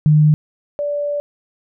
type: tone pair in turn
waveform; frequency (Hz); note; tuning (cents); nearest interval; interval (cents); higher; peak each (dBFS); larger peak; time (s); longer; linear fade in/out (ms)
sine; 151.9 / 581.5; D#3 / D5; -41 / -17; octave + major seventh; 2324; second; -8 / -18; first; 0.06-0.34 / 0.79-1.2; second; 0
effects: none